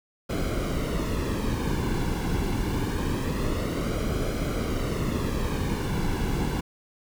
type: noise with flanger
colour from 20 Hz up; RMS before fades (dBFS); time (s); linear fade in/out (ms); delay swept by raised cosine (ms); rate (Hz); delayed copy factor
brown; -27; 0.29-6.61; 10; 1.1 to 1.62; 0.25; -0.6
effects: none